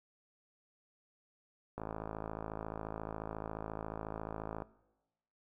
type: click train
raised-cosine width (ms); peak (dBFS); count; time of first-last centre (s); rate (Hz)
1; -26; 155; 1.78-4.621; 54.2
effects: noise-tail reverb RT60 1.0 s tail -19 dB re dry